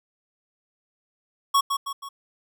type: tone with echo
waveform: square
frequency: 1108.7 Hz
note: C#6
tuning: in tune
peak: -17 dBFS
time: 1.54-1.61 s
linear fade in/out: 10 ms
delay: 160 ms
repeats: 3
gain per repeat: -6 dB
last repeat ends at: 2.09 s
effects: none